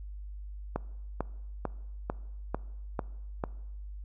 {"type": "click train", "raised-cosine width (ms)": 1, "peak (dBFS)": -16, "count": 7, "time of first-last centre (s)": [0.76, 3.439], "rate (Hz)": 2.24, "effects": ["noise-tail reverb RT60 1.0 s tail -21 dB re dry", "added 50 Hz sine -39 dBFS peak until 4.04 s"]}